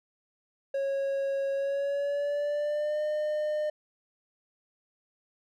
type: tone with pitch glide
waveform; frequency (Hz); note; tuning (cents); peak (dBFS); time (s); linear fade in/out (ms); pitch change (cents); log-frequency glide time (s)
triangle; 549 to 605.6; C#5 to D#5; -17 to -47; -25; 0.74-3.7; 5; +170; 1.53-3.02
effects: none